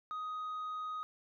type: tone with tanh clipping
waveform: sine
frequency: 1251 Hz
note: D#6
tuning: 9 cents sharp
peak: -38 dBFS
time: 0.11-1.03 s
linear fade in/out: 0 ms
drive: 2 dB
effects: none